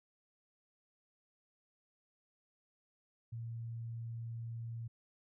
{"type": "tone", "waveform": "sine", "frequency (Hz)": 115.5, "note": "A#2", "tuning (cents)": -16, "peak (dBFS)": -40, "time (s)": [3.32, 4.88], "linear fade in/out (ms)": 10, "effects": []}